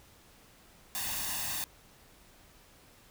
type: noise with comb filter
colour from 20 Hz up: white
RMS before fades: -35 dBFS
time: 0.95-1.64 s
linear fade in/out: 0 ms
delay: 1.1 ms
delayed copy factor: +0.7
effects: pink hiss -59 dBFS RMS until 3.1 s